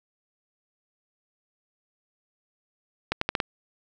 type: accelerating click train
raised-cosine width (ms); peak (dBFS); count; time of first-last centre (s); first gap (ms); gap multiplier
0.3; -8; 5; 3.12-3.402; 94; 0.81
effects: none